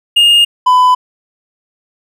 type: tone pair in turn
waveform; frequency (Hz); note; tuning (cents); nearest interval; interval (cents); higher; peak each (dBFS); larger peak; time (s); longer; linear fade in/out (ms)
triangle; 2836 / 1002.7; F7 / B5; +26 / +26; octave + tritone; 1800; first; -3; neither; 0.16-0.45 / 0.66-0.95; neither; 10
effects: none